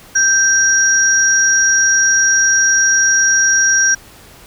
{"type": "tone pair together", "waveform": "sine", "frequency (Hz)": [1568, 5712], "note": ["G6", "F8"], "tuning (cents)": [0, 38], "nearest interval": "octave + minor seventh", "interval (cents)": 2238, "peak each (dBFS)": -12, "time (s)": [0.15, 3.95], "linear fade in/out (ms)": 10, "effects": ["pink hiss -41 dBFS RMS until 4.46 s"]}